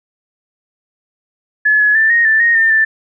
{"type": "tone with pitch steps", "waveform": "sine", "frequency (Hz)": [1711, 1695, 1772, 1865, 1767, 1864, 1804, 1769], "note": ["A6", "G#6", "A6", "A#6", "A6", "A#6", "A6", "A6"], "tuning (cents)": [-49, 35, 12, 0, 7, -1, 43, 9], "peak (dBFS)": -8, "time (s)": [1.65, 2.85], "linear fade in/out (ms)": 10, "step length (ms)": 150, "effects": []}